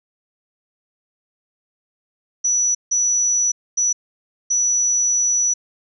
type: tone bursts at uneven times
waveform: sine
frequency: 5910 Hz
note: F#8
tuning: 3 cents flat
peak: -15 dBFS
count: 4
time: 2.44-2.75 / 2.91-3.52 / 3.77-3.93 / 4.5-5.54 s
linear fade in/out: 10 ms
effects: none